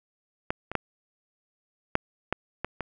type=clicks; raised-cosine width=0.5 ms; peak=-11 / -19 / -9 / -6 / -10 / -14 / -16 dBFS; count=7; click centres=0.505 / 0.716 / 0.753 / 1.954 / 2.326 / 2.646 / 2.807 s; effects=none

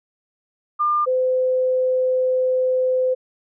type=tone pair in turn; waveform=sine; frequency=1200 / 512 Hz; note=D6 / C5; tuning=+37 / -38 cents; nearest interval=octave + minor third; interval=1475 cents; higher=first; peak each=-16 dBFS; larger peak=neither; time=0.79-1.06 / 1.06-3.15 s; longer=second; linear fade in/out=20 ms; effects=none

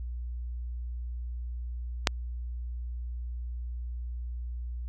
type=click; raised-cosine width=0.2 ms; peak=-3 dBFS; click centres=2.072 s; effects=added 60 Hz sine -33 dBFS peak until 4.88 s

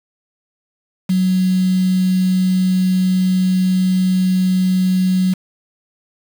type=tone with quantisation; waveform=sine; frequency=185.3 Hz; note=F#3; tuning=3 cents sharp; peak=-12 dBFS; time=1.09-5.34 s; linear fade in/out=10 ms; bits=5; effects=none

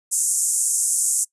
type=band-pass noise; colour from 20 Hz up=white; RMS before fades=-21 dBFS; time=0.11-1.25 s; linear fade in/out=20 ms; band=6700 to 10000 Hz; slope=48 dB/octave; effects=noise-tail reverb RT60 0.1 s tail -22 dB re dry + resampled to 32000 Hz

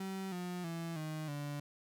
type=tone with pitch steps; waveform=35% pulse; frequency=191.5 / 178.68 / 166.71 / 155.55 / 145.13 Hz; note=G3 / F3 / E3 / D#3 / D3; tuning=-40 / +40 / +20 / 0 / -20 cents; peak=-37 dBFS; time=0-1.6 s; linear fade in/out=5 ms; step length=320 ms; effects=none

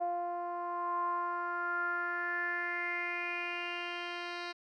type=tone with low-pass filter sweep; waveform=10% pulse; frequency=349.2 Hz; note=F4; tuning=in tune; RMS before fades=-36 dBFS; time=0-4.53 s; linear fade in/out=20 ms; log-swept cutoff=720 to 3800 Hz; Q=6.3; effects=none

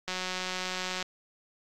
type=click train; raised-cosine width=0.2 ms; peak=-16 dBFS; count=175; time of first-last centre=0.08-1.026 s; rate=184 Hz; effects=AAC 64 kbps

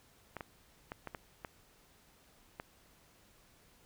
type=clicks; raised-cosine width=0.5 ms; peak=-26 dBFS; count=7; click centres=0.367 / 0.408 / 0.919 / 1.073 / 1.148 / 1.448 / 2.599 s; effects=pink hiss -65 dBFS RMS until 3.85 s

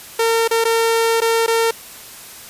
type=tone with dropouts; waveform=sawtooth; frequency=456 Hz; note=A#4; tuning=38 cents flat; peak=-10 dBFS; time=0.19-1.71 s; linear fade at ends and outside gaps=5 ms; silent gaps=0.478-0.51 / 0.642-0.651 / 1.205-1.217 / 1.464-1.478 s; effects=white hiss -37 dBFS RMS until 2.49 s + resampled to 32000 Hz

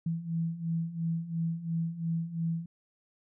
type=beating tone pair; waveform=sine; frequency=163.7 / 166.6 Hz; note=E3 / E3; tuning=-12 / +19 cents; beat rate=2.9 Hz; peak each=-35 / -31 dBFS; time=0.06-2.66 s; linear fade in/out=5 ms; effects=none

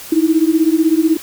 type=beating tone pair; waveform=sine; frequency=312.5 / 328.5 Hz; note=D#4 / E4; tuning=+8 / -6 cents; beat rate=16 Hz; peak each=-13 dBFS; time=0.12-1.17 s; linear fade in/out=5 ms; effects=white hiss -33 dBFS RMS until 1.22 s

